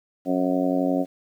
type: harmonic tone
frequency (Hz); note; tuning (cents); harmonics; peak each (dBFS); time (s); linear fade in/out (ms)
91.5; F#2; -19; 2 / 3 / 4 / 5 / 6 / 7 / 8; -30 / -22 / -32 / -34 / -28 / -29 / -32; 0.25-1.06; 50
effects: 9-bit